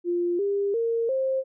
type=tone with pitch steps; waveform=sine; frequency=349.2 / 401.1 / 460.8 / 529.3 Hz; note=F4 / G4 / A#4 / C5; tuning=0 / +40 / -20 / +20 cents; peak=-22 dBFS; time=0.04-1.44 s; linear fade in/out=50 ms; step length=350 ms; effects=none